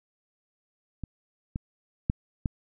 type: clicks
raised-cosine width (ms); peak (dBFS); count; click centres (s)
5; -22 / -18 / -11 / -14; 4; 1.037 / 1.559 / 2.099 / 2.458
effects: none